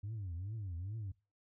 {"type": "tone with vibrato", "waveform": "sine", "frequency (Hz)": 97, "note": "G2", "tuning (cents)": -18, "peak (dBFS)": -37, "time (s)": [0.03, 1.12], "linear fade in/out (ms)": 10, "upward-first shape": "triangle", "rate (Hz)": 2.4, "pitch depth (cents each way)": 300, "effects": ["noise-tail reverb RT60 0.3 s tail -23 dB re dry", "tanh soft clip ceiling -37 dBFS"]}